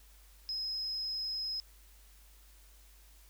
sine tone, 5110 Hz, D#8, 45 cents sharp, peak -34 dBFS, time 0.49-1.6 s, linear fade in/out 0 ms, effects added 50 Hz sine -57 dBFS peak until 3.29 s + white hiss -63 dBFS RMS until 3.29 s

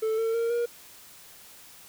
triangle tone with pitch steps, 440 / 451.1 / 462.4 / 474 Hz, A4 / A4 / A#4 / A#4, 0 / +43 / -14 / +29 cents, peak -22 dBFS, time 0.02-0.66 s, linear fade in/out 10 ms, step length 160 ms, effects white hiss -50 dBFS RMS until 1.88 s

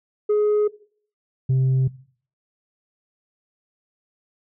sine tone pair in turn, 419.6 / 131.18 Hz, G#4 / C3, +18 / +5 cents, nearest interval octave + minor sixth, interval 2013 cents, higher first, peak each -13 dBFS, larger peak neither, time 0.29-0.68 / 1.49-1.88 s, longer neither, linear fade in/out 10 ms, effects noise-tail reverb RT60 0.5 s tail -20 dB re dry + tanh soft clip ceiling -15 dBFS

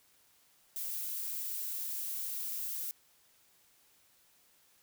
violet noise, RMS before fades -38 dBFS, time 0.76-2.91 s, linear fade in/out 0 ms, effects white hiss -67 dBFS RMS until 4.82 s

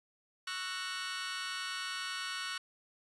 20% pulse chord, F# dominant seventh, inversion second, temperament just, 1110 / 1332 / 1480 / 1850 Hz, C#6 / E6 / F#6 / A#6, +2 / +18 / 0 / -14 cents, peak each -39 / -40 / -35 / -39 dBFS, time 0.47-2.58 s, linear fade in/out 5 ms, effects resampled to 22050 Hz

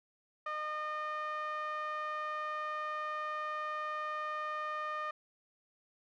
5% pulse tone with low-pass filter, 610 Hz, D#5, 34 cents flat, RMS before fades -38 dBFS, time 0.46-5.11 s, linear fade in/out 5 ms, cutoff 1400 Hz, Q 3.6, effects none

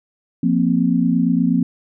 sine chord, F suspended fourth, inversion none, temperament equal, 174.61 / 233.1 / 261.6 Hz, F3 / Bb3 / C4, 0 / 0 / 0 cents, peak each -18 dBFS, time 0.43-1.63 s, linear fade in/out 5 ms, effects none

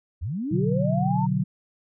sine linear sweep, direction up, 65.1 to 932.3 Hz, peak -26 dBFS, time 0.21-1.27 s, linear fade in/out 20 ms
sine chord, B minor, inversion none, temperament equal, 123.47 / 146.83 / 185 Hz, B2 / D3 / F#3, 0 / 0 / 0 cents, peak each -27 / -25 / -24 dBFS, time 0.51-1.44 s, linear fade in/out 10 ms
effects none

